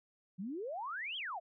sine exponential two-way sweep, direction up then down, 171.6 to 3366 to 622 Hz, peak -38 dBFS, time 0.38-1.4 s, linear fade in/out 20 ms, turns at 1.17 s, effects none

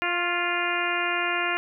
harmonic tone with a mistuned harmonic, 349 Hz, F4, 1 cent flat, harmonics 1 / 2 / 3 / 4 / 5 / 6 / 7 / 8, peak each -33 / -32 / -32 / -30 / -31 / -32 / -31 / -33 dBFS, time 0.02-1.57 s, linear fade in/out 0 ms, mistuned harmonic 3, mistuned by +27 cents, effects none

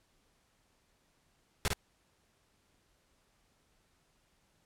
pink noise with echo, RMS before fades -30 dBFS, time 1.65-1.68 s, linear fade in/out 0 ms, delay 53 ms, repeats 1, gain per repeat -2 dB, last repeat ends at 1.733 s, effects pink hiss -72 dBFS RMS until 4.65 s + low-pass 11000 Hz 12 dB/octave

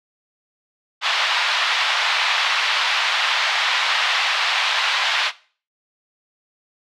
white band-pass noise, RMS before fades -20 dBFS, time 1.01-5.32 s, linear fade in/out 50 ms, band 780 to 3800 Hz, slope 24 dB/octave, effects noise-tail reverb RT60 0.4 s tail -18 dB re dry

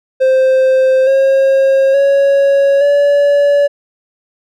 triangle tone with pitch steps, 523 / 538.9 / 555.4 / 572.3 Hz, C5 / C#5 / C#5 / D5, -1 / -49 / +3 / -45 cents, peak -5 dBFS, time 0.2-3.68 s, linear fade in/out 20 ms, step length 870 ms, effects none

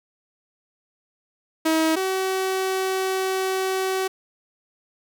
sawtooth tone pair in turn, 319.7 / 379.1 Hz, D#4 / F#4, +47 / +42 cents, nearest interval minor third, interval 295 cents, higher second, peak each -14 / -18 dBFS, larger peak first, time 1.65-1.96 / 1.96-4.08 s, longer second, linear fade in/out 10 ms, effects none

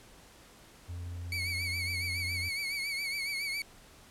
triangle tone, 87.31 Hz, F2, in tune, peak -35 dBFS, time 0.88-2.5 s, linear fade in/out 20 ms
30% pulse tone with vibrato, 2238 Hz, C#7, 16 cents sharp, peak -30 dBFS, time 1.32-3.62 s, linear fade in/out 2 ms, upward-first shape triangle, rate 7.2 Hz, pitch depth 81 cents each way
effects pink hiss -56 dBFS RMS until 4.1 s + low-pass 12000 Hz 12 dB/octave

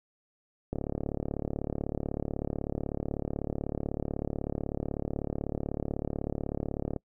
click train, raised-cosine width 2 ms, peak -18 dBFS, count 226, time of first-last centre 0.73-6.963 s, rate 36.1 Hz, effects noise-tail reverb RT60 0.1 s tail -26 dB re dry

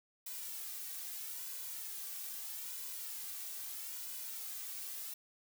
blue noise with flanger, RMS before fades -44 dBFS, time 0.26-5.14 s, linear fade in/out 5 ms, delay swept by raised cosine 2 to 2.62 ms, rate 0.78 Hz, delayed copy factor +0.6, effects none

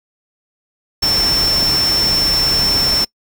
sine tone in noise, 5390 Hz, E8, 38 cents sharp, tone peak -13 dBFS, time 1.02-3.05 s, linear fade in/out 10 ms, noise pink, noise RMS -22 dBFS, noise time 1.02-3.05 s, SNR +6 dB, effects noise-tail reverb RT60 0.1 s tail -25 dB re dry

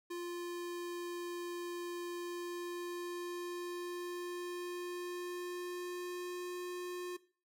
square tone with pitch glide, 349.2 to 357.4 Hz, F4 to F4, 0 to +40 cents, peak -40 dBFS, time 0.1-7.17 s, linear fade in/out 10 ms, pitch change +40 cents, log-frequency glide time 2.12-6.62 s, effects noise-tail reverb RT60 0.4 s tail -18 dB re dry

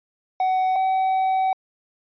triangle tone pair in turn, 749 / 759 Hz, F#5 / F#5, +21 / +44 cents, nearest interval unison, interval 23 cents, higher second, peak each -16 dBFS, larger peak neither, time 0.4-0.76 / 0.76-1.53 s, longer second, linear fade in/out 2 ms, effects resampled to 11025 Hz

